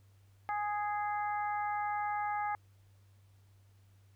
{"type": "harmonic tone", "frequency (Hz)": 415.3, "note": "G#4", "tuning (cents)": 0, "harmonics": [2, 3, 4, 5], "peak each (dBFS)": [-33, -40, -44, -45], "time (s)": [0.49, 2.55], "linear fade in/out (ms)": 0, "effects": ["added 98 Hz sine -60 dBFS peak until 4.15 s", "pink hiss -73 dBFS RMS until 4.15 s"]}